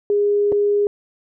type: tone with dropouts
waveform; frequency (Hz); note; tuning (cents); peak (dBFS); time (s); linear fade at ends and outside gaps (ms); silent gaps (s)
sine; 410; G#4; -22; -14; 0.1-0.87; 1; 0.52-0.524
effects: none